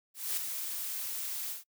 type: noise with ADSR envelope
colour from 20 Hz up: blue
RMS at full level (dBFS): -31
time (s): 0.14-1.64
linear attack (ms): 230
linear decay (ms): 10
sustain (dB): -6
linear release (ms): 140
effects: noise-tail reverb RT60 0.1 s tail -26 dB re dry